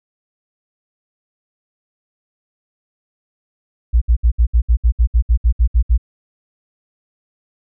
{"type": "tone bursts", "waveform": "sine", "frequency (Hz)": 58.27, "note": "A#1", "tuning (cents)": 0, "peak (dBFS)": -8, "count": 14, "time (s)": [3.93, 5.979], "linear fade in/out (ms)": 20, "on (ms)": 86, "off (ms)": 65, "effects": []}